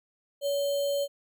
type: tone with sample-and-hold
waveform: sine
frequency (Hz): 566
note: C#5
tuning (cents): +36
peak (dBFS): -25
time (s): 0.41-1.08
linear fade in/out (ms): 50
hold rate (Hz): 3675
effects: none